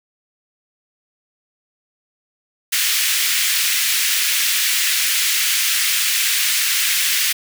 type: high-pass noise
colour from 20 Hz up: pink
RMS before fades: -18 dBFS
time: 2.72-7.33 s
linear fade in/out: 10 ms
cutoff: 1900 Hz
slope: 24 dB/octave
effects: none